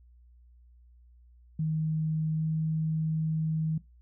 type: tone with pitch glide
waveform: sine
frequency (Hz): 157.1 to 158.19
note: D#3 to D#3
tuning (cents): +17 to +29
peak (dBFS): -26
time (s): 1.59-3.78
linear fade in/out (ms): 5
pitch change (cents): +12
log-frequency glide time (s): 2.35-2.42
effects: noise-tail reverb RT60 0.2 s tail -19 dB re dry + added 60 Hz sine -54 dBFS peak until 4.01 s